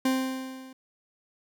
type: tone with level ramp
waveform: 40% pulse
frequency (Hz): 261.6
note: C4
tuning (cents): 0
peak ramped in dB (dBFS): -20 to -44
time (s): 0.05-0.73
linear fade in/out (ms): 5
effects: none